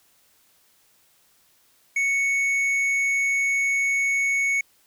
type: tone with tanh clipping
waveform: sine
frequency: 2217 Hz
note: C#7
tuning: in tune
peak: -21 dBFS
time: 1.96-4.61 s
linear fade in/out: 5 ms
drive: 7 dB
effects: white hiss -61 dBFS RMS until 4.86 s